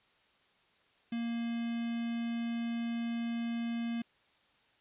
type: tone with notch filter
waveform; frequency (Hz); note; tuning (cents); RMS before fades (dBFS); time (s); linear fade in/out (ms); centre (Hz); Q
square; 233.1; A#3; 0; -35; 1.12-4.02; 5; 930; 0.59
effects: white hiss -68 dBFS RMS until 4.8 s + resampled to 8000 Hz